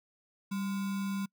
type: tone with sample-and-hold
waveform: sine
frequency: 196 Hz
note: G3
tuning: in tune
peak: -31 dBFS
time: 0.51-1.26 s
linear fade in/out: 10 ms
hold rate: 1225 Hz
effects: noise-tail reverb RT60 0.1 s tail -26 dB re dry